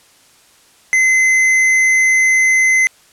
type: tone with tanh clipping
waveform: triangle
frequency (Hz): 2052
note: C7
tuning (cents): -34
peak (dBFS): -11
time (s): 0.93-2.87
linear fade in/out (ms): 0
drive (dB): 16
effects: white hiss -49 dBFS RMS until 3.12 s + low-pass 10000 Hz 12 dB/octave